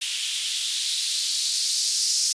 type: noise with band-pass filter sweep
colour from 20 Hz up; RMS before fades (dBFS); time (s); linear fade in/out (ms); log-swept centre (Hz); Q
violet; -25; 0.01-2.33; 10; 3000 to 5300; 3.2
effects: resampled to 22050 Hz